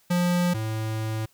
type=tone pair in turn; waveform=square; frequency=176.6 / 109.95 Hz; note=F3 / A2; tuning=+20 / -1 cents; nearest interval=minor sixth; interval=821 cents; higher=first; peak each=-21 / -27 dBFS; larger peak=first; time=0.1-0.54 / 0.54-1.26 s; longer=second; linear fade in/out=10 ms; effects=white hiss -62 dBFS RMS until 1.33 s